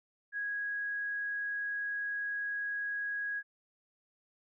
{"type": "tone", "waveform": "sine", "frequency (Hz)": 1655, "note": "G#6", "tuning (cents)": -6, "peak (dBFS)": -33, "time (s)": [0.32, 3.43], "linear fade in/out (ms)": 50, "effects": []}